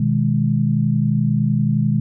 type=chord; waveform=sine; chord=G# minor; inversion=first; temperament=just; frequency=124.59 / 155.74 / 207.7 Hz; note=B2 / D#3 / G#3; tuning=+16 / +2 / 0 cents; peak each=-19 dBFS; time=0-2 s; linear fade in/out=5 ms; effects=none